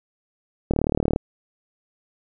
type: click train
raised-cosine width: 2 ms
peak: -7 dBFS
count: 18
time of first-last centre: 0.71-1.161 s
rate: 37.7 Hz
effects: none